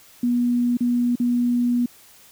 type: tone with dropouts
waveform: sine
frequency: 242.4 Hz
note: B3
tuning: 32 cents flat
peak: -17 dBFS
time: 0.23-1.86 s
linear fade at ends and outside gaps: 5 ms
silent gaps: 0.771-0.806 / 1.156-1.199 s
effects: white hiss -50 dBFS RMS until 2.31 s